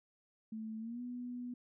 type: tone with pitch glide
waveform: sine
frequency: 220 to 245.5 Hz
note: A3 to B3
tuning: 0 to -10 cents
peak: -40 dBFS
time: 0.52-1.54 s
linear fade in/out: 5 ms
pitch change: +190 cents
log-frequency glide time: 0.79-1.01 s
effects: none